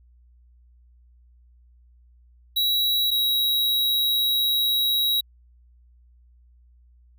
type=tone pair in turn; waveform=square; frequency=3883 / 3854 Hz; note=B7 / B7; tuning=-30 / -43 cents; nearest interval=unison; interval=13 cents; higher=first; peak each=-20 dBFS; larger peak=neither; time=2.56-3.11 / 3.11-5.21 s; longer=second; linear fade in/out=10 ms; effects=added 60 Hz sine -52 dBFS peak until 7.18 s